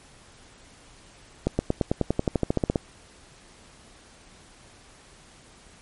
accelerating click train, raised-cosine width 2 ms, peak -8 dBFS, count 16, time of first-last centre 1.47-2.758 s, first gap 120 ms, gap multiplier 0.95, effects pink hiss -52 dBFS RMS until 5.81 s + MP3 48 kbps

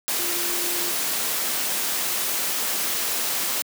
sine tone in noise, 349.2 Hz, F4, in tune, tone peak -34 dBFS, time 0.19-0.91 s, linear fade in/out 0 ms, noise white, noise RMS -25 dBFS, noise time 0.08-3.62 s, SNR -12 dB, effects high-pass 200 Hz 12 dB/octave

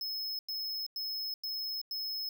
square tone bursts, 5180 Hz, E8, 31 cents flat, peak -35 dBFS, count 5, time 0.01-2.29 s, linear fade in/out 2 ms, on 380 ms, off 95 ms, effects none

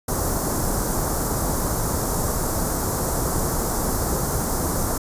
pink band-stop noise, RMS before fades -23 dBFS, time 0.08-4.98 s, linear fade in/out 5 ms, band 1300 to 6000 Hz, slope 24 dB/octave, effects resampled to 32000 Hz

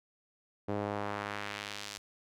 sawtooth tone with band-pass filter sweep, 102.7 Hz, G#2, 19 cents flat, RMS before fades -38 dBFS, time 0.68-1.98 s, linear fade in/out 10 ms, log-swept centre 460 to 5700 Hz, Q 0.97, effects none

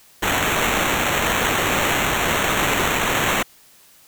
white noise with sample-and-hold, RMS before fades -20 dBFS, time 0.22-3.43 s, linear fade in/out 10 ms, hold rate 4900 Hz, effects white hiss -51 dBFS RMS until 4.07 s

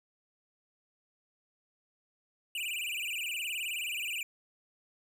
square tone with vibrato, 2640 Hz, E7, 2 cents sharp, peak -34 dBFS, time 2.55-4.23 s, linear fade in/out 2 ms, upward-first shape sine, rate 19 Hz, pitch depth 210 cents each way, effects none

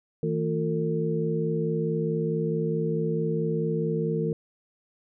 sine tone cluster, 160.8 / 225.4 / 351.6 / 451.1 Hz, E3 / A3 / F4 / A4, -43 / +42 / +12 / +43 cents, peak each -27 / -33 / -33 / -28 dBFS, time 0.23-4.33 s, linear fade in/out 2 ms, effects none

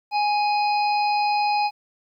harmonic tone, 830.6 Hz, G#5, in tune, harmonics 1 / 3 / 5 / 6, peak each -19 / -29 / -35 / -33 dBFS, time 0.11-1.71 s, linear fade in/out 50 ms, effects 10-bit

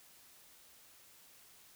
silence, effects white hiss -61 dBFS RMS until 1.75 s

